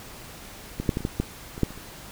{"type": "clicks", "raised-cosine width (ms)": 3, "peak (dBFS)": [-15, -27, -7, -13, -23, -12, -10, -23, -7, -28, -28], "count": 11, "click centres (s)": [0.8, 0.86, 0.892, 0.971, 1.006, 1.051, 1.2, 1.579, 1.633, 1.706, 1.776], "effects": ["pink hiss -43 dBFS RMS until 2.11 s"]}